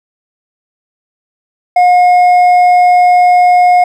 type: tone with hard clipping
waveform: sine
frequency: 718 Hz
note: F5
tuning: 48 cents sharp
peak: -5 dBFS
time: 1.76-3.84 s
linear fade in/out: 5 ms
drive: 4 dB
effects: none